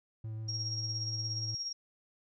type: tone with vibrato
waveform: triangle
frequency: 110 Hz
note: A2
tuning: in tune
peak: -35 dBFS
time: 0.24-1.55 s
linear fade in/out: 5 ms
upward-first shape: sine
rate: 7.1 Hz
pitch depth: 13 cents each way
type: tone with tremolo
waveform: sine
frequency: 5588 Hz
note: F8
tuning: in tune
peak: -33 dBFS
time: 0.48-1.73 s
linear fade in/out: 10 ms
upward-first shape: sine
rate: 17 Hz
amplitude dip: 50%
effects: none